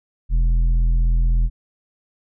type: tone with tanh clipping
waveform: sine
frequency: 41.82 Hz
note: E1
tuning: 26 cents sharp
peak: -15 dBFS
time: 0.29-1.5 s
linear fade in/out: 50 ms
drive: 7 dB
effects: none